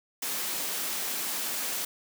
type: high-pass noise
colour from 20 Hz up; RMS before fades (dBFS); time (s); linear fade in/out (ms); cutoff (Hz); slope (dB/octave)
white; -32; 0.22-1.85; 5; 180; 24
effects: none